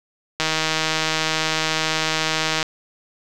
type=click train; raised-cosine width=0.2 ms; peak=-3 dBFS; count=353; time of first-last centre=0.4-2.628 s; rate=158 Hz; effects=none